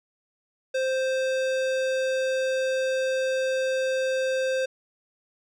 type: tone with hard clipping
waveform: sine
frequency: 523.3 Hz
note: C5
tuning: in tune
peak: -25 dBFS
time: 0.74-4.66 s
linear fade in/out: 10 ms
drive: 18 dB
effects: none